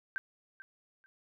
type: tone with echo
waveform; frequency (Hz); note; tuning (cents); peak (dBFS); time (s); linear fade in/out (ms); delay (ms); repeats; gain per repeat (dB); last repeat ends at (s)
sine; 1566; G6; -2; -32; 0.16-0.18; 0; 440; 2; -14; 1.06
effects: none